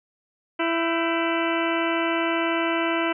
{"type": "harmonic tone with a mistuned harmonic", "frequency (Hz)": 332.7, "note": "E4", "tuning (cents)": 16, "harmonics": [1, 2, 3, 4, 5, 6, 7, 8, 9], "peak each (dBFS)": [-25, -28, -30, -31, -32, -33, -33, -34, -35], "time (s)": [0.59, 3.13], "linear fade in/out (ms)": 10, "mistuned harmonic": 5, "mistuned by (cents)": -110, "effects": []}